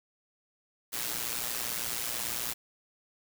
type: noise with amplitude modulation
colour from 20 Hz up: white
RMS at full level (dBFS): -31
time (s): 0.92-2.54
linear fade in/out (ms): 20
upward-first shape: sine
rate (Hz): 118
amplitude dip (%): 70
effects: none